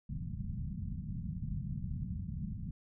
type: low-pass noise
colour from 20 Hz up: white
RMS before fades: -39 dBFS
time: 0.09-2.71 s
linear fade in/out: 5 ms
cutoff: 200 Hz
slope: 48 dB/octave
effects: none